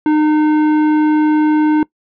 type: tone with tanh clipping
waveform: triangle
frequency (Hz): 305.3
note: D#4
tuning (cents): -33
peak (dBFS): -11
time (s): 0.06-1.83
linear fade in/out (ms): 2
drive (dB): 16
effects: noise-tail reverb RT60 0.1 s tail -22 dB re dry